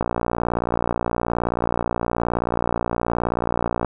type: click train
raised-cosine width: 1 ms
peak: -7 dBFS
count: 227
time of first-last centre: 0.01-3.847 s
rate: 58.9 Hz
effects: none